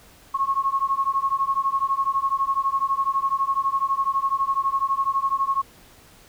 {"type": "beating tone pair", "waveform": "sine", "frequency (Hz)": [1085, 1097], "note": ["C#6", "C#6"], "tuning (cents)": [-37, -18], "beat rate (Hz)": 12, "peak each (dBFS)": -23, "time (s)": [0.34, 5.62], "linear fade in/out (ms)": 10, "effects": ["pink hiss -51 dBFS RMS until 6.28 s"]}